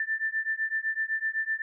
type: beating tone pair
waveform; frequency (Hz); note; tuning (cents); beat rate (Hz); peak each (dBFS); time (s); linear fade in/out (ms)
sine; 1770 / 1777.9; A6 / A6; +10 / +18; 7.9; -30; 0-1.62; 2
effects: none